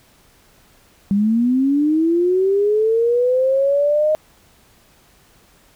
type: linear sweep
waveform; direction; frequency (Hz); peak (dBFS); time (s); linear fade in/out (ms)
sine; up; 194.9 to 622.3; -13; 1.11-4.15; 0
effects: pink hiss -53 dBFS RMS until 5.75 s